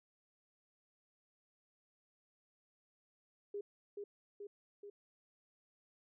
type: tone with echo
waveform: sine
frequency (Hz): 407.2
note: G#4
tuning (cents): -34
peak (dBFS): -39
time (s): 3.54-3.61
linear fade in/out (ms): 5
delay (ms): 430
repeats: 3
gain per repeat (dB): -3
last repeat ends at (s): 4.9
effects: none